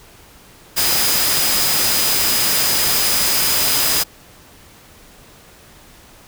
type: tone in noise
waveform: sine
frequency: 4978 Hz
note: D#8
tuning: in tune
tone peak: -22 dBFS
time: 0.76-4.04 s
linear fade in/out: 20 ms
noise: white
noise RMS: -17 dBFS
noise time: 0.76-4.04 s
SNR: -8 dB
effects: pink hiss -45 dBFS RMS until 6.27 s